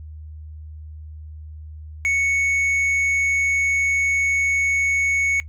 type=tone with tanh clipping; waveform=triangle; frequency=2217 Hz; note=C#7; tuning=in tune; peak=-18 dBFS; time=2.05-5.4 s; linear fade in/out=0 ms; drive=9 dB; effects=noise-tail reverb RT60 0.1 s tail -19 dB re dry + added 77 Hz sine -34 dBFS peak until 5.48 s